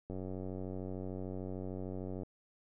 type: click train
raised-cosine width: 2 ms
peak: -29 dBFS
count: 200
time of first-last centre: 0.1-2.233 s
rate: 93.3 Hz
effects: none